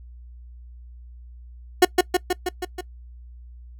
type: tone with echo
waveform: 30% pulse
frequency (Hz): 362.5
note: F#4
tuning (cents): -35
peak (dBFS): -7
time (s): 1.82-1.85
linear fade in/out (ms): 5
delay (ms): 160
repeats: 6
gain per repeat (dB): -3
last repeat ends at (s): 2.81
effects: noise-tail reverb RT60 0.1 s tail -22 dB re dry + added 60 Hz sine -40 dBFS peak until 3.79 s